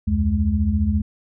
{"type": "tone cluster", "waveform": "sine", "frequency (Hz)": [72.2, 86.8, 210.5], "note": ["D2", "F2", "G#3"], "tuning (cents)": [-29, -10, 24], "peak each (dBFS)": -21, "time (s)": [0.07, 1.02], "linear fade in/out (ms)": 10, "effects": []}